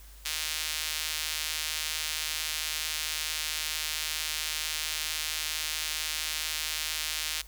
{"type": "tone with high-pass filter", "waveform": "sawtooth", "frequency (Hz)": 155.56, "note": "D#3", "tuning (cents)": 0, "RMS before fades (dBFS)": -33, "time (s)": [0.25, 7.42], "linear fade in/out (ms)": 10, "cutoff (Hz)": 3100, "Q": 0.93, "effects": ["added 50 Hz sine -48 dBFS peak until 7.47 s", "white hiss -55 dBFS RMS until 7.47 s"]}